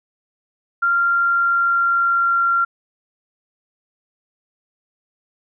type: tone with pitch glide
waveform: sine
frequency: 1387 to 1377.4 Hz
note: F6 to F6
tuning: -12 to -24 cents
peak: -14 dBFS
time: 0.82-2.65 s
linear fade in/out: 10 ms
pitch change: -12 cents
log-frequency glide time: 1.08-2.44 s
effects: none